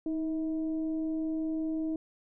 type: tone with frequency modulation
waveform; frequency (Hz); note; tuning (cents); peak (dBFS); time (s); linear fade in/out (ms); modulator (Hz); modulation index
sine; 316.3; D#4; +29; -29; 0.06-1.96; 2; 329; 0.35
effects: none